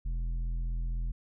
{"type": "tone with tanh clipping", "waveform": "sine", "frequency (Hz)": 42.02, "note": "E1", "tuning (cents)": 34, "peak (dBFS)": -31, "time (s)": [0.05, 1.12], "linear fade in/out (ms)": 10, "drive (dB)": 8, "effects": []}